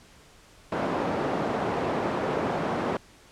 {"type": "band-pass noise", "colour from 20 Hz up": "white", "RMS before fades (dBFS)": -28, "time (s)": [0.72, 2.97], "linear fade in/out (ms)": 2, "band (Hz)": [140, 740], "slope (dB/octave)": 12, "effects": ["pink hiss -54 dBFS RMS until 3.31 s", "low-pass 9000 Hz 12 dB/octave"]}